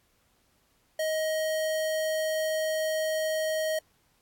square tone, 629 Hz, D#5, 19 cents sharp, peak -27 dBFS, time 0.99-3.79 s, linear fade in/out 5 ms, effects pink hiss -68 dBFS RMS until 4.21 s + AAC 64 kbps

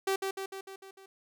sawtooth tone with echo, 386.9 Hz, G4, 23 cents flat, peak -23 dBFS, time 0.07-0.16 s, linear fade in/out 5 ms, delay 150 ms, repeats 6, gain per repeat -4 dB, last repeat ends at 1.06 s, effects none

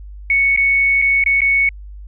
sine tone with dropouts, 2217 Hz, C#7, in tune, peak -11 dBFS, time 0.3-1.69 s, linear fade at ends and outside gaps 2 ms, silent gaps 0.563-0.574 / 1.017-1.022 / 1.239-1.261 / 1.407-1.417 s, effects added 50 Hz sine -31 dBFS peak until 2.07 s

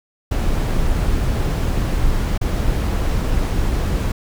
brown noise with dropouts, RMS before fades -18 dBFS, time 0.31-4.12 s, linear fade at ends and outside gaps 5 ms, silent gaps 2.378-2.412 s, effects none

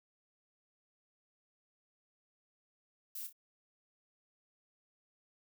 violet noise with echo, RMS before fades -43 dBFS, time 3.15-3.27 s, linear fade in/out 5 ms, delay 29 ms, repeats 2, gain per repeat -9 dB, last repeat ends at 3.328 s, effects none

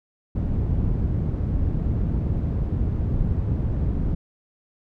white low-pass noise, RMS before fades -23 dBFS, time 0.35-4.15 s, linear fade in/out 10 ms, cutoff 120 Hz, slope 12 dB/octave, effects none

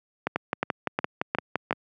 two click trains, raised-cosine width 0.5 ms, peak -9 / -9 dBFS, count 9 / 5, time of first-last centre 0.36-1.728 / 0.27-1.709 s, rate 5.85 / 2.78 Hz, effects high-pass 150 Hz 12 dB/octave

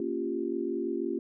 sine chord, G half-diminished seventh, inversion first, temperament equal with one note detuned, 233.1 / 277.2 / 346 / 392 Hz, Bb3 / Db4 / F4 / G4, 0 / 0 / -16 / 0 cents, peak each -37 / -35 / -32 / -35 dBFS, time 0-1.19 s, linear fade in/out 2 ms, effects none

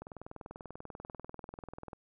click train, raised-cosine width 1 ms, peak -30 dBFS, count 40, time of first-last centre 0.02-1.932 s, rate 20.4 Hz, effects none

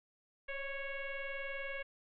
sine tone with frequency modulation, 1100 Hz, C#6, 14 cents flat, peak -38 dBFS, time 0.48-1.83 s, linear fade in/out 10 ms, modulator 555 Hz, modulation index 2.7, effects none

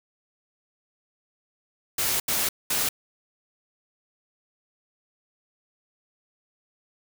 white noise bursts at uneven times, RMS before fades -25 dBFS, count 3, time 1.98-2.2 / 2.28-2.49 / 2.7-2.89 s, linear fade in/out 5 ms, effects none

